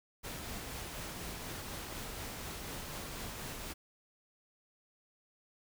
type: noise with tremolo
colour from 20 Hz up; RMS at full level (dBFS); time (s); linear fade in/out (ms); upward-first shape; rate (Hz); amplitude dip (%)
pink; -42; 0.23-3.74; 20; triangle; 4.1; 25
effects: none